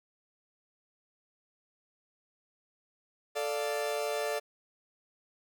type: chord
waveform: 40% pulse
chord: D minor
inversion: second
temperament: equal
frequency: 440 / 587.3 / 698.5 Hz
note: A4 / D5 / F5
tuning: 0 / 0 / 0 cents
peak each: -34 / -33 / -37 dBFS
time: 3.35-4.4 s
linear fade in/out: 20 ms
effects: none